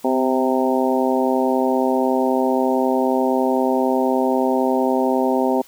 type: harmonic tone with a mistuned harmonic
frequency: 130.81 Hz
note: C3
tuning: in tune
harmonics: 2 / 3 / 4 / 5 / 6 / 7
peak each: -20 / -22 / -23 / -24 / -25 / -25 dBFS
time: 0.04-5.62 s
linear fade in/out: 10 ms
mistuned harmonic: 2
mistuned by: -26 cents
effects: white hiss -48 dBFS RMS until 5.67 s